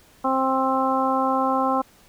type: harmonic tone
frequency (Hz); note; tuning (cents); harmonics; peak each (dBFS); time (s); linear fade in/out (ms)
264; C4; +16; 1 / 2 / 3 / 4 / 5; -25 / -26 / -24 / -24 / -28; 0.24-1.82; 10
effects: pink hiss -54 dBFS RMS until 2.08 s